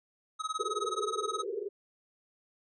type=tone with tremolo; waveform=square; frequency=1272 Hz; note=D#6; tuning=38 cents sharp; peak=-30 dBFS; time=0.39-1.44 s; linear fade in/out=20 ms; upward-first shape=sine; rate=19 Hz; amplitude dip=95%
type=band-pass noise; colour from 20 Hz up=white; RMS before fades=-37 dBFS; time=0.59-1.69 s; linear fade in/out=5 ms; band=380 to 460 Hz; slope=96 dB/octave
effects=resampled to 22050 Hz